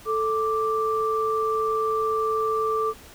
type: tone pair together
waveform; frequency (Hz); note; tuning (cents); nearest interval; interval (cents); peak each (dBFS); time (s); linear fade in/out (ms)
sine; 440 / 1174.7; A4 / D6; 0 / 0; octave + perfect fourth; 1700; -24; 0.05-2.94; 50
effects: pink hiss -47 dBFS RMS until 3.14 s